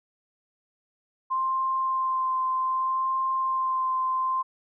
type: tone with vibrato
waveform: sine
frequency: 1046.5 Hz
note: C6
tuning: in tune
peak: -23 dBFS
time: 1.3-4.43 s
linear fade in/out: 20 ms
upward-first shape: sine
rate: 0.64 Hz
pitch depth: 12 cents each way
effects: none